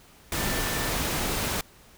sine tone in noise, 1775 Hz, A6, 15 cents sharp, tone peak -36 dBFS, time 0.37-0.89 s, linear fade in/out 2 ms, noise pink, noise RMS -28 dBFS, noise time 0.32-1.61 s, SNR -11 dB, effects pink hiss -54 dBFS RMS until 1.97 s

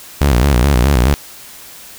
sawtooth tone with vibrato, 65.41 Hz, C2, in tune, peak -5 dBFS, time 0.21-1.14 s, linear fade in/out 0 ms, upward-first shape square, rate 4.7 Hz, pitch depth 150 cents each way, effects white hiss -36 dBFS RMS until 1.98 s

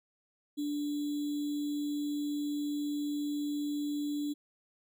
sine tone with sample-and-hold, 292.7 Hz, D4, 6 cents flat, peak -31 dBFS, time 0.57-4.34 s, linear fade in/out 20 ms, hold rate 3675 Hz, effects none

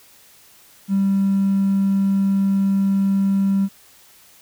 triangle tone with hard clipping, 195.8 Hz, G3, 2 cents flat, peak -15 dBFS, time 0.88-3.69 s, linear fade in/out 50 ms, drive 3 dB, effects white hiss -50 dBFS RMS until 4.41 s

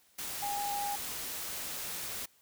sine tone in noise, 814 Hz, G#5, 35 cents flat, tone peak -33 dBFS, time 0.42-0.96 s, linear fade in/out 10 ms, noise white, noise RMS -39 dBFS, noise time 0.18-2.26 s, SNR +3 dB, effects white hiss -66 dBFS RMS until 2.41 s

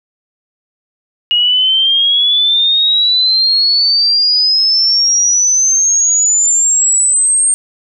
sine exponential sweep, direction up, 2873 to 8680 Hz, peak -8 dBFS, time 1.31-7.54 s, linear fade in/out 0 ms, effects none

